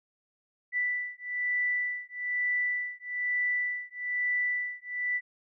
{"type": "beating tone pair", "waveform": "sine", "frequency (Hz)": [1975.5, 1976.6], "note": ["B6", "B6"], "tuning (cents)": [0, 1], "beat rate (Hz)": 1.1, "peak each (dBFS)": -31, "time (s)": [0.72, 5.21], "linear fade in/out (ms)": 50, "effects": []}